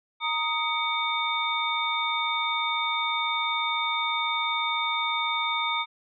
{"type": "tone cluster", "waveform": "sine", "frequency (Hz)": [928, 1247, 2247, 3626], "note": ["A#5", "D#6", "C#7", "A#7"], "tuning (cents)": [-8, 3, 23, -49], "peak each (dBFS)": -30, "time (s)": [0.2, 5.86], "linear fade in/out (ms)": 50, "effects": []}